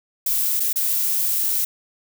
violet noise with dropouts, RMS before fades -21 dBFS, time 0.26-1.65 s, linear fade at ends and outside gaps 5 ms, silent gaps 0.598-0.602 / 0.73-0.758 s, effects none

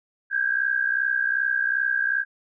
sine tone pair together, 1568 / 1630.6 Hz, G6 / G#6, 0 / -32 cents, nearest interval minor second, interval 68 cents, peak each -24 / -23 dBFS, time 0.3-2.25 s, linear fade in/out 50 ms, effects none

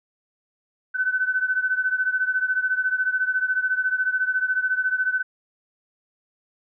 sine beating tone pair, 1509 / 1523 Hz, F#6 / F#6, +34 / +50 cents, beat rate 14 Hz, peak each -22 / -25 dBFS, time 0.94-5.23 s, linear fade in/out 20 ms, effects none

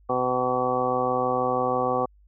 harmonic tone, 126.3 Hz, B2, 39 cents sharp, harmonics 1 / 2 / 3 / 4 / 5 / 6 / 7 / 8 / 9, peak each -37 / -32 / -32 / -26 / -36 / -27 / -35 / -38 / -28 dBFS, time 0.09-2.06 s, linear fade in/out 10 ms, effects added 50 Hz sine -53 dBFS peak until 2.27 s

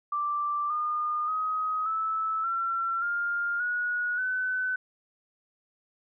sine tone with pitch steps, 1174.7 / 1217.5 / 1261.9 / 1307.9 / 1355.6 / 1405.1 / 1456.3 / 1509.4 Hz, D6 / D#6 / D#6 / E6 / E6 / F6 / F#6 / F#6, 0 / -38 / +24 / -14 / +48 / +10 / -28 / +34 cents, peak -26 dBFS, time 0.12-4.76 s, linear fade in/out 5 ms, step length 580 ms, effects none

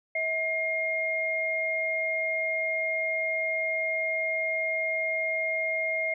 sine tone pair together, 645.1 / 2130 Hz, E5 / C7, -38 / +30 cents, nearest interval octave + major sixth, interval 2068 cents, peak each -31 / -27 dBFS, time 0.15-6.14 s, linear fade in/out 5 ms, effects none

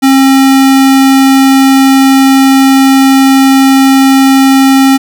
square tone, 268.8 Hz, C4, 47 cents sharp, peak -3 dBFS, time 0.02-4.98 s, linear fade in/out 20 ms, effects none

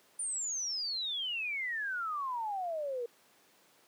sine exponential sweep, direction down, 9320 to 463.3 Hz, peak -33 dBFS, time 0.19-3.06 s, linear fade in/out 5 ms, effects pink hiss -64 dBFS RMS until 3.87 s + high-pass 300 Hz 12 dB/octave

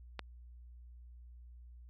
click, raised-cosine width 0.3 ms, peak -23 dBFS, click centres 0.193 s, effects added 60 Hz sine -51 dBFS peak until 1.89 s + AAC 64 kbps

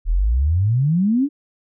sine exponential sweep, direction up, 37.32 to 299.2 Hz, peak -14 dBFS, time 0.05-1.29 s, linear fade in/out 50 ms, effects none

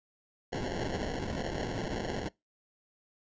white noise with sample-and-hold, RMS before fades -35 dBFS, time 0.52-2.29 s, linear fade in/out 10 ms, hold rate 1225 Hz, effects noise-tail reverb RT60 0.2 s tail -23 dB re dry + resampled to 16000 Hz

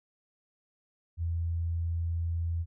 sine tone, 84 Hz, E2, 33 cents sharp, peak -28 dBFS, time 1.17-2.66 s, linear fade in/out 50 ms, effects none

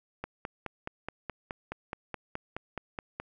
click train, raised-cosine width 0.5 ms, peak -20 dBFS, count 15, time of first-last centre 0.24-3.2 s, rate 4.73 Hz, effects none

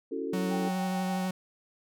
sine chord, F# minor seventh, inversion second, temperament just, 277.5 / 333 / 370 / 444 Hz, C#4 / E4 / F#4 / A4, +2 / +18 / 0 / +16 cents, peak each -36 / -38 / -37 / -35 dBFS, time 0.11-0.69 s, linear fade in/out 10 ms
45% pulse tone with vibrato, 185 Hz, F#3, in tune, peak -29 dBFS, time 0.33-1.31 s, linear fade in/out 5 ms, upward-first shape sine, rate 12 Hz, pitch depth 12 cents each way
sine tone with tremolo, 784 Hz, G5, in tune, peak -33 dBFS, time 0.49-1.29 s, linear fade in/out 50 ms, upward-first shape sine, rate 6.6 Hz, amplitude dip 45%
effects none

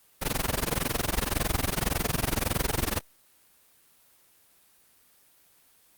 pink noise with amplitude modulation, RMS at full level -24 dBFS, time 0.21-3.01 s, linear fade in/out 20 ms, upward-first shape sine, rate 21.8 Hz, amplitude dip 95%, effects white hiss -61 dBFS RMS until 5.97 s + Opus 32 kbps

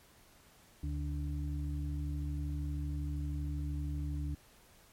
harmonic tone, 72.7 Hz, D2, 17 cents flat, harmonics 1 / 2 / 4, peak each -35 / -40 / -44 dBFS, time 0.83-4.35 s, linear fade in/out 5 ms, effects pink hiss -62 dBFS RMS until 4.92 s + MP3 64 kbps

